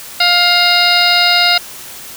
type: harmonic tone with a mistuned harmonic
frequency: 704 Hz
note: F5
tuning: 14 cents sharp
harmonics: 1 / 2 / 3 / 4 / 5 / 6 / 7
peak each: -16 / -16 / -16 / -16 / -16 / -16 / -16 dBFS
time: 0.2-1.58 s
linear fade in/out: 5 ms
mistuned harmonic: 5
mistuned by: +120 cents
effects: white hiss -31 dBFS RMS until 2.16 s